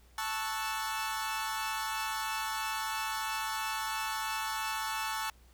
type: chord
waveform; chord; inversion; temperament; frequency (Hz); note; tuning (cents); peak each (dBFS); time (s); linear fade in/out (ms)
sawtooth; F# minor seventh; first; equal; 880 / 1108.7 / 1318.5 / 1480; A5 / C#6 / E6 / F#6; 0 / 0 / 0 / 0; -32 / -36 / -36 / -38; 0.18-5.3; 2
effects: added 60 Hz sine -58 dBFS peak until 5.53 s + pink hiss -65 dBFS RMS until 5.53 s